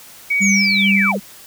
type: tone with pitch glide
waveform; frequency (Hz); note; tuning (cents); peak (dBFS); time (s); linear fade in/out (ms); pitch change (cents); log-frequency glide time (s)
sine; 2257 to 2314; C#7 to D7; +31 to -26; -14; 0.3-1.12; 10; +43; 0.55-0.63
type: tone with tremolo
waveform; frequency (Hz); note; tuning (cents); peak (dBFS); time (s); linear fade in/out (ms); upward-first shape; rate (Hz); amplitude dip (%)
sine; 197.8; G3; +16; -14; 0.4-1.2; 20; sine; 2.4; 55
type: linear sweep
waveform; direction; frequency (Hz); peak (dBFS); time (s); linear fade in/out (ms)
sine; down; 7040 to 316.1; -19; 0.41-1.18; 20
effects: white hiss -41 dBFS RMS until 1.46 s